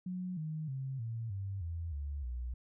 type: tone with pitch steps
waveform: sine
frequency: 182.4 / 156.06 / 133.52 / 114.24 / 97.75 / 83.63 / 71.55 / 61.22 Hz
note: F#3 / D#3 / C3 / A#2 / G2 / E2 / D2 / B1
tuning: -24 / +6 / +35 / -35 / -4 / +26 / -45 / -15 cents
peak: -36 dBFS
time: 0.06-2.54 s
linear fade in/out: 5 ms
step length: 310 ms
effects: none